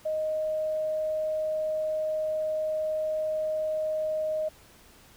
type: tone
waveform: sine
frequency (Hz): 622.3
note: D#5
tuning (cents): 0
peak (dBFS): -26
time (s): 0.05-4.49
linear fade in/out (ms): 10
effects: pink hiss -55 dBFS RMS until 5.16 s